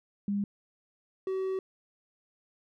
sine / triangle tone pair in turn, 202 / 379.7 Hz, G#3 / F#4, -48 / +45 cents, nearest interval major seventh, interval 1093 cents, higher second, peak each -27 dBFS, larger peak neither, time 0.28-0.44 / 1.27-1.59 s, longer second, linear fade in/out 2 ms, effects none

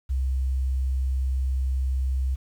sine tone, 65.6 Hz, C2, 5 cents sharp, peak -21 dBFS, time 0.09-2.36 s, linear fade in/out 20 ms, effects tanh soft clip ceiling -17 dBFS + 9-bit

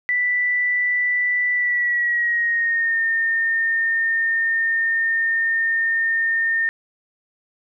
sine tone with pitch glide, 1975.5 to 1822 Hz, B6 to A#6, 0 to -40 cents, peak -17 dBFS, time 0.09-6.69 s, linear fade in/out 0 ms, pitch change -140 cents, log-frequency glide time 1.53-3 s, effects none

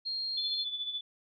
sine tone, 4223 Hz, C8, 15 cents sharp, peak -32 dBFS, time 0.05-0.65 s, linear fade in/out 20 ms
sine tone with tremolo, 3475 Hz, A7, 22 cents flat, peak -31 dBFS, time 0.37-1.01 s, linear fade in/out 5 ms, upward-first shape sine, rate 14 Hz, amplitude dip 60%
effects none

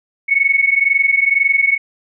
sine tone pair together, 2200 / 2222 Hz, C#7 / C#7, -14 / +4 cents, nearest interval unison, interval 18 cents, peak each -14 dBFS, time 0.28-1.78 s, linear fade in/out 20 ms, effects none

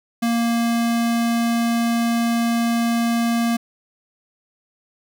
square tone, 233.1 Hz, A#3, in tune, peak -18 dBFS, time 0.22-3.57 s, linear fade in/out 10 ms, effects none

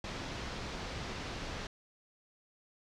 pink low-pass noise, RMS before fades -41 dBFS, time 0.04-1.67 s, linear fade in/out 2 ms, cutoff 5600 Hz, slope 24 dB/octave, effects none

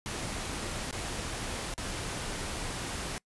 pink noise with dropouts, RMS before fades -36 dBFS, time 0.06-3.18 s, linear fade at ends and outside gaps 0 ms, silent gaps 0.91-0.927 / 1.739-1.779 s, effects noise-tail reverb RT60 0.1 s tail -25 dB re dry + resampled to 24000 Hz

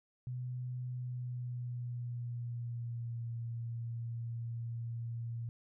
sine tone with pitch glide, 125 to 116.63 Hz, B2 to A#2, +21 to +1 cents, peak -37 dBFS, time 0.27-5.49 s, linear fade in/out 0 ms, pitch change -120 cents, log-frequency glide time 0.9-3.3 s, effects none

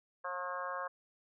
harmonic tone with a mistuned harmonic, 180 Hz, F#3, 47 cents flat, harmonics 3 / 4 / 5 / 6 / 7 / 8 / 9, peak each -43 / -47 / -49 / -40 / -45 / -49 / -45 dBFS, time 0.24-0.88 s, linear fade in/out 10 ms, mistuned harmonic 4, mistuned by -18 cents, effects none

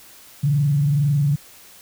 sine tone with frequency modulation, 144 Hz, D3, 34 cents flat, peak -15 dBFS, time 0.43-1.36 s, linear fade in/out 10 ms, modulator 22 Hz, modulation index 0.46, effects white hiss -46 dBFS RMS until 1.81 s

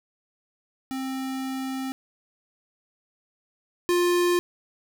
square tone pair in turn, 264.1 / 352 Hz, C4 / F4, +16 / +14 cents, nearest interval perfect fourth, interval 498 cents, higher second, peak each -29 / -20 dBFS, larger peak second, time 0.91-1.92 / 3.89-4.39 s, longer first, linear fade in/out 0 ms, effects none

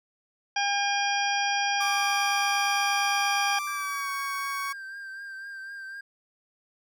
harmonic tone, 806 Hz, G5, 48 cents sharp, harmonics 1 / 2 / 3 / 4 / 6 / 7, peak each -27 / -30 / -32 / -33 / -35 / -35 dBFS, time 0.56-3.59 s, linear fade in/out 5 ms
30% pulse tone with pitch glide, 1174.7 to 1115.8 Hz, D6 to C#6, 0 to +11 cents, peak -27 dBFS, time 1.8-4.73 s, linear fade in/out 10 ms, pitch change -89 cents, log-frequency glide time 3.66-4.09 s
triangle tone with vibrato, 1583 Hz, G6, 17 cents sharp, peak -35 dBFS, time 3.67-6.01 s, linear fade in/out 5 ms, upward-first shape triangle, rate 4 Hz, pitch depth 39 cents each way
effects none

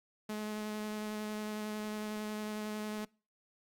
sawtooth tone with vibrato, 212.7 Hz, G#3, 42 cents sharp, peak -33 dBFS, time 0.29-3.05 s, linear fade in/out 5 ms, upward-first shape square, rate 11 Hz, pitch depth 8 cents each way, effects noise-tail reverb RT60 0.4 s tail -26 dB re dry + Opus 48 kbps

